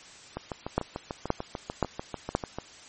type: two click trains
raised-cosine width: 1 ms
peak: -9 / -18 dBFS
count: 4 / 16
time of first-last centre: 0.78-2.351 / 0.37-2.586 s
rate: 1.91 / 6.77 Hz
effects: white hiss -49 dBFS RMS until 2.88 s + MP3 32 kbps